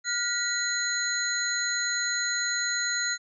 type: tone cluster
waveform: sine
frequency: 1429 / 1940 / 4081 / 6710 Hz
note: F6 / B6 / C8 / G#8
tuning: +39 / -31 / -44 / +17 cents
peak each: -31 dBFS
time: 0.04-3.18 s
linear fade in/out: 50 ms
effects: none